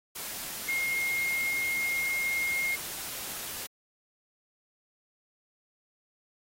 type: tone in noise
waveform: sine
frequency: 2139 Hz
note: C7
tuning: 38 cents sharp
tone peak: -27 dBFS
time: 0.68-2.76 s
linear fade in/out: 10 ms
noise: white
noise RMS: -38 dBFS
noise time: 0.15-3.67 s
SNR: +8 dB
effects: AAC 48 kbps